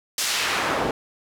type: noise with band-pass filter sweep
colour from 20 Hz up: pink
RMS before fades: -24 dBFS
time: 0.18-0.91 s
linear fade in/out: 2 ms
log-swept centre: 6900 to 480 Hz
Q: 0.76
effects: none